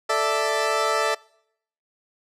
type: chord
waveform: 20% pulse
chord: A suspended fourth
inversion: none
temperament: equal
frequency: 440 / 587.3 / 659.3 Hz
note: A4 / D5 / E5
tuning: 0 / 0 / 0 cents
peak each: -20 dBFS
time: 0.09-1.15 s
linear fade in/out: 10 ms
effects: noise-tail reverb RT60 0.7 s tail -24 dB re dry + low-pass 9000 Hz 12 dB/octave